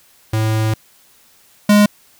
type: tone pair in turn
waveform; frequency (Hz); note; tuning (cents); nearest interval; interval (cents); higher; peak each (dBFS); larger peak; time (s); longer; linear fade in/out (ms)
square; 109.7 / 207.1; A2 / G#3; -5 / -5; major seventh; 1100; second; -15 / -8; second; 0.33-0.74 / 1.69-1.86; first; 5
effects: white hiss -51 dBFS RMS until 2.19 s